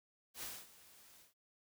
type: noise with ADSR envelope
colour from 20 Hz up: white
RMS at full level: -44 dBFS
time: 0.34-1.34 s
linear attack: 84 ms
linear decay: 240 ms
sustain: -18 dB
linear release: 140 ms
effects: none